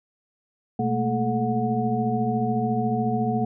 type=tone cluster; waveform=sine; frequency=123.5 / 212.7 / 226.7 / 431.8 / 731 Hz; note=B2 / G#3 / A#3 / A4 / F#5; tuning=0 / +42 / -48 / -33 / -21 cents; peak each=-28 / -30 / -25 / -30 / -27 dBFS; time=0.79-3.45 s; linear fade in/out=5 ms; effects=none